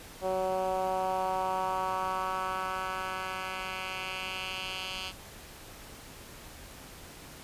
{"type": "tone with band-pass filter sweep", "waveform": "10% pulse", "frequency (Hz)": 187.3, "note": "F#3", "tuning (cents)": 21, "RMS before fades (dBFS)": -33, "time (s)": [0.21, 5.13], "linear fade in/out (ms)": 50, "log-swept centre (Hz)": [550, 3500], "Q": 2.1, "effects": ["pink hiss -48 dBFS RMS until 7.43 s", "resampled to 32000 Hz"]}